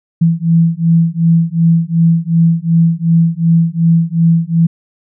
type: beating tone pair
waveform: sine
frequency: 164.81 / 167.51 Hz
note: E3 / E3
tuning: 0 / +28 cents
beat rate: 2.7 Hz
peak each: -11 dBFS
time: 0.21-4.67 s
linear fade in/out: 10 ms
effects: none